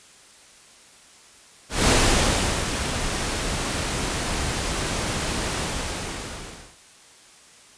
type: noise with ADSR envelope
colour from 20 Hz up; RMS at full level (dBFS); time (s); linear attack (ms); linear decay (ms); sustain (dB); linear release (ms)
pink; -17; 1.69-6.77; 190; 760; -9; 1200
effects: white hiss -50 dBFS RMS until 7.77 s + resampled to 22050 Hz